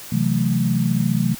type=chord; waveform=sine; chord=F# half-diminished seventh; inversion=second; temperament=equal; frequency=130.81 / 164.81 / 185 / 220 Hz; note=C3 / E3 / F#3 / A3; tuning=0 / 0 / 0 / 0 cents; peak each=-22 dBFS; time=0.12-1.35 s; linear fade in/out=5 ms; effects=white hiss -37 dBFS RMS until 1.39 s